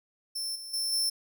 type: tone with level steps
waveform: sawtooth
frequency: 5350 Hz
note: E8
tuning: 25 cents sharp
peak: -29 / -37 / -26 / -23 dBFS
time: 0.35-1.1 s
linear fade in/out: 10 ms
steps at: 0.55 / 0.73 / 0.92 s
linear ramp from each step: 10 ms
effects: none

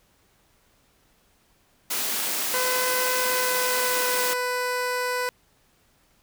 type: high-pass noise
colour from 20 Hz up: white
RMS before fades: -27 dBFS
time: 1.9-4.34 s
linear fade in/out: 10 ms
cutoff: 200 Hz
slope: 24 dB/octave
type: tone with pitch glide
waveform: 15% pulse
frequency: 505 to 497.5 Hz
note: B4 to B4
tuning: +39 to +13 cents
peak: -18 dBFS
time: 2.54-5.29 s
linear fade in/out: 0 ms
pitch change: -26 cents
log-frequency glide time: 3.19-4.29 s
effects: pink hiss -63 dBFS RMS until 6.22 s

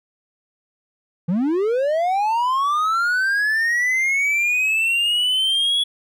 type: linear sweep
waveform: triangle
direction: up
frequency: 159 to 3388 Hz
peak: -15 dBFS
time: 1.28-5.84 s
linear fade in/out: 10 ms
effects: none

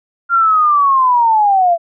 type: linear sweep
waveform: sine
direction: down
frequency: 1396.9 to 664 Hz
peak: -8 dBFS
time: 0.29-1.78 s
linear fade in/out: 50 ms
effects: none

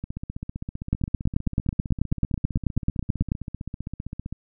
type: two click trains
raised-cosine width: 5 ms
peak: -9 / -19 dBFS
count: 23 / 67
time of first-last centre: 0.93-3.319 / 0.04-4.326 s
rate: 9.21 / 15.4 Hz
effects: none

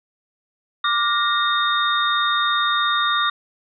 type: tone cluster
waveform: sine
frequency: 1176 / 1419 / 1861 / 3681 Hz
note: D6 / F6 / A#6 / A#7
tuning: +2 / +27 / -3 / -23 cents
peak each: -20 / -24 / -27 / -22 dBFS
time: 0.84-3.3 s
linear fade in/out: 5 ms
effects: none

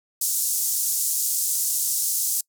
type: band-pass noise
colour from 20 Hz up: pink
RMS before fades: -24 dBFS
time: 0.21-2.41 s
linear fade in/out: 5 ms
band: 6500 to 16000 Hz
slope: 24 dB/octave
effects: noise-tail reverb RT60 0.1 s tail -26 dB re dry

